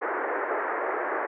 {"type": "band-pass noise", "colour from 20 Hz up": "pink", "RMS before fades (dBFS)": -29, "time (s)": [0.01, 1.27], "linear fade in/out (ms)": 20, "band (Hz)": [340, 1900], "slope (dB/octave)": 48, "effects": []}